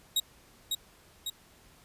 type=tone with echo; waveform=sawtooth; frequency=3800 Hz; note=A#7; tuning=33 cents sharp; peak=-21 dBFS; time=0.16-0.2 s; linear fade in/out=5 ms; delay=550 ms; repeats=2; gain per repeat=-4 dB; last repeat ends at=1.3 s; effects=pink hiss -59 dBFS RMS until 1.84 s + resampled to 32000 Hz